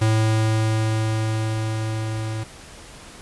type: tone with level ramp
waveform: square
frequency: 110 Hz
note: A2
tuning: in tune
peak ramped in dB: -16 to -26 dBFS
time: 0.01-2.44 s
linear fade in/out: 10 ms
effects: pink hiss -42 dBFS RMS until 3.21 s + resampled to 24000 Hz

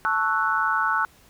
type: chord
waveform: sine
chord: F# minor seventh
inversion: first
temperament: equal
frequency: 880 / 1108.7 / 1318.5 / 1480 Hz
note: A5 / C#6 / E6 / F#6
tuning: 0 / 0 / 0 / 0 cents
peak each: -27 / -27 / -25 / -24 dBFS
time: 0.05-1.05 s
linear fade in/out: 0 ms
effects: pink hiss -55 dBFS RMS until 1.29 s

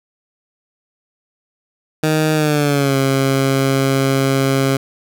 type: tone with pitch glide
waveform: 15% pulse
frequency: 155.56 to 135.42 Hz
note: D#3 to C#3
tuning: 0 to -40 cents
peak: -7 dBFS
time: 2.03-4.77 s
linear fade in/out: 5 ms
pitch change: -240 cents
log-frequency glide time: 2.34-2.97 s
effects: none

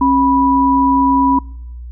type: tone pair together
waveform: sine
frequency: 270.9 / 982 Hz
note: C#4 / B5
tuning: -40 / -10 cents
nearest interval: octave + minor seventh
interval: 2230 cents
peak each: -12 dBFS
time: 0.01-1.39 s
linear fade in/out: 5 ms
effects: noise-tail reverb RT60 0.8 s tail -25 dB re dry + added 60 Hz sine -27 dBFS peak until 1.91 s

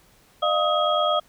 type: tone cluster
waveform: sine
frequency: 607 / 696 / 1260 / 3277 Hz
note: D#5 / F5 / D#6 / G#7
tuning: -43 / -6 / +21 / -24 cents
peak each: -23 / -25 / -23 / -27 dBFS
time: 0.42-1.2 s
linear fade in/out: 10 ms
effects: pink hiss -57 dBFS RMS until 1.28 s

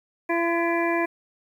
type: harmonic tone with a mistuned harmonic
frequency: 338.6 Hz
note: E4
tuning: 46 cents sharp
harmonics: 1 / 2 / 3 / 5 / 6 / 7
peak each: -24 / -27 / -29 / -31 / -32 / -32 dBFS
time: 0.29-1.06 s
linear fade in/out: 10 ms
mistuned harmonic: 6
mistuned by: -30 cents
effects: 9-bit

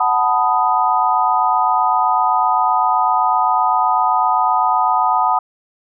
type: chord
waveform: sine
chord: B dominant seventh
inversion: second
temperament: equal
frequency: 740 / 880 / 987.8 / 1244.5 Hz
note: F#5 / A5 / B5 / D#6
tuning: 0 / 0 / 0 / 0 cents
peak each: -18 dBFS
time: 0-5.39 s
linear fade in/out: 5 ms
effects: none

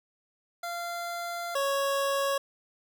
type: tone pair in turn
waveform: 25% pulse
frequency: 691 / 553.7 Hz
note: F5 / C#5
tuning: -19 / -2 cents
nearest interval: major third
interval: 383 cents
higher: first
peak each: -29 / -22 dBFS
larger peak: second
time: 0.63-1.55 / 1.55-2.38 s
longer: first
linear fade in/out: 5 ms
effects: none

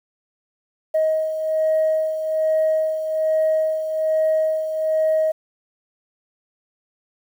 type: beating tone pair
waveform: sine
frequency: 630 / 631.2 Hz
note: D#5 / D#5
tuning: +21 / +25 cents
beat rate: 1.2 Hz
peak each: -17 / -24 dBFS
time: 0.94-5.32 s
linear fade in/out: 10 ms
effects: tanh soft clip ceiling -12 dBFS + 8-bit

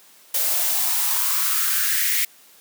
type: noise with high-pass filter sweep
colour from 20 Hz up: blue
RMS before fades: -21 dBFS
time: 0.34-2.25 s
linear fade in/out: 5 ms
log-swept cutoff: 530 to 2100 Hz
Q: 4.1
effects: white hiss -51 dBFS RMS until 2.6 s + high-pass 200 Hz 12 dB/octave

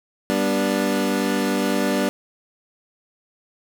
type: chord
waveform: 25% pulse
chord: G major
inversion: none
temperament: equal with one note detuned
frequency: 196 / 243.8 / 293.7 Hz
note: G3 / B3 / D4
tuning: 0 / -22 / 0 cents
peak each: -20 dBFS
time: 0.3-2.09 s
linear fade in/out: 0 ms
effects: none

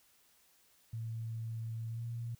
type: tone with pitch glide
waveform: sine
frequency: 113.3 to 117.16 Hz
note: A#2 to A#2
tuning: -49 to +9 cents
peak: -37 dBFS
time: 0.93-2.35 s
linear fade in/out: 5 ms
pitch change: +58 cents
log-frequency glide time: 1.88-2.05 s
effects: white hiss -68 dBFS RMS until 2.39 s

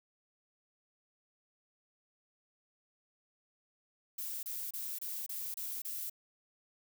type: noise bursts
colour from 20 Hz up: violet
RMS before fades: -40 dBFS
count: 7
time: 4.18-6.098 s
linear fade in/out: 5 ms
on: 250 ms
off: 28 ms
effects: none

